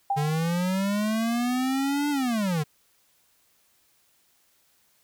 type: tone with exponential decay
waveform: sine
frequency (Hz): 795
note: G5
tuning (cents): +24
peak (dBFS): -20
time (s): 0.1-0.5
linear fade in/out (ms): 5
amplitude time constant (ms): 86
type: linear two-way sweep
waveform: square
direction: up then down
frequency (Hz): 144 to 294.2 to 144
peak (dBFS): -24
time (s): 0.16-2.64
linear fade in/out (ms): 20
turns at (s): 2.1
effects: white hiss -65 dBFS RMS until 5.03 s